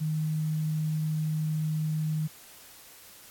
sine tone, 155.56 Hz, D#3, in tune, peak -26 dBFS, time 0-2.28 s, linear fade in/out 20 ms, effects white hiss -51 dBFS RMS until 3.3 s + AAC 64 kbps

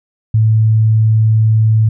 sine tone, 110 Hz, A2, in tune, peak -7 dBFS, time 0.34-1.89 s, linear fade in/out 5 ms, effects none

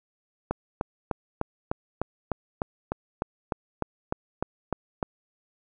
click train, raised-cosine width 1 ms, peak -12 dBFS, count 16, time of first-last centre 0.51-5.028 s, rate 3.32 Hz, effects none

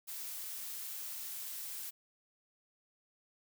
blue noise, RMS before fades -43 dBFS, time 0.07-1.91 s, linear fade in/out 20 ms, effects none

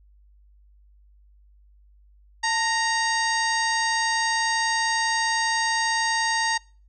harmonic tone with a mistuned harmonic, 932.3 Hz, A#5, in tune, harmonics 1 / 2 / 3 / 4 / 5 / 6 / 7 / 9, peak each -25 / -25 / -36 / -34 / -30 / -37 / -33 / -37 dBFS, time 2.43-6.58 s, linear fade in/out 10 ms, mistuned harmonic 1, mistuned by -71 cents, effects noise-tail reverb RT60 0.4 s tail -25 dB re dry + added 50 Hz sine -52 dBFS peak until 6.88 s

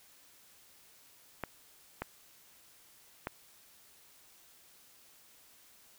clicks, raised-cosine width 0.5 ms, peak -20 dBFS, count 3, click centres 1.437 / 2.02 / 3.271 s, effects white hiss -61 dBFS RMS until 5.98 s

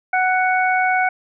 harmonic tone, 742 Hz, F#5, 5 cents sharp, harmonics 1 / 2 / 3, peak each -17 / -20 / -22 dBFS, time 0.13-1.09 s, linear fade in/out 5 ms, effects none

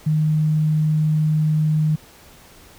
sine tone, 154.4 Hz, D#3, 13 cents flat, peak -15 dBFS, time 0.06-1.96 s, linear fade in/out 10 ms, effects pink hiss -47 dBFS RMS until 2.78 s

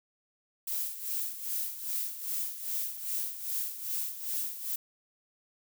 violet noise with tremolo, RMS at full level -32 dBFS, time 0.67-4.76 s, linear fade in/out 5 ms, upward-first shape sine, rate 2.5 Hz, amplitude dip 70%, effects none

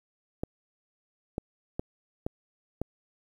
clicks, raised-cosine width 2 ms, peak -17 dBFS, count 5, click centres 0.435 / 1.381 / 1.795 / 2.265 / 2.816 s, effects 9-bit

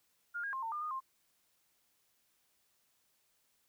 sine tone with pitch steps, 1415 / 1628 / 1060 / 905 / 1204 / 1228 / 1058 Hz, F6 / G#6 / C6 / A5 / D6 / D#6 / C6, +22 / -35 / +22 / +48 / +43 / -23 / +19 cents, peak -36 dBFS, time 0.34-1.005 s, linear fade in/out 20 ms, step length 95 ms, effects white hiss -75 dBFS RMS until 3.68 s

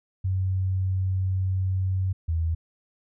sine tone pair in turn, 94.1 / 81.9 Hz, F#2 / E2, +30 / -11 cents, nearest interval major second, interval 241 cents, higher first, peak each -22 dBFS, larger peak neither, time 0.24-2.13 / 2.28-2.55 s, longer first, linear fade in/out 10 ms, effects none

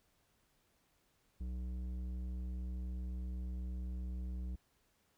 square tone with low-pass filter, 62 Hz, B1, 7 cents sharp, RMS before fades -41 dBFS, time 1.4-4.56 s, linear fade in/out 10 ms, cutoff 220 Hz, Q 0.7, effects pink hiss -75 dBFS RMS until 5.17 s

